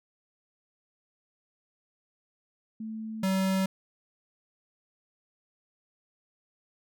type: tone pair in turn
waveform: sine / square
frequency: 220 / 190.59 Hz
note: A3 / G3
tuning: 0 / -48 cents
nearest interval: major second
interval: 248 cents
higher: first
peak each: -34 / -25 dBFS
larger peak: second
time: 2.8-3.23 / 3.23-3.66 s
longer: neither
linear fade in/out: 5 ms
effects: none